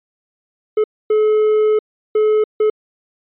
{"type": "tone bursts at uneven times", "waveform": "triangle", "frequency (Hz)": 428.9, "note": "A4", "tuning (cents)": -44, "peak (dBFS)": -9, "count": 4, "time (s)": [[0.77, 0.84], [1.1, 1.79], [2.15, 2.44], [2.6, 2.7]], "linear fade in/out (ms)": 5, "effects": ["resampled to 8000 Hz"]}